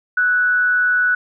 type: tone with frequency modulation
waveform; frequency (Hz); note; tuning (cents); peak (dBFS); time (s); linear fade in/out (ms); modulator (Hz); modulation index
sine; 1480; F#6; 0; -13; 0.17-1.15; 5; 162; 0.26
effects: none